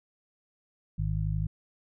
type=harmonic tone; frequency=51.91 Hz; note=G#1; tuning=in tune; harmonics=1 / 2 / 3; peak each=-31 / -31 / -31 dBFS; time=0.98-1.47 s; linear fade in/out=10 ms; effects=none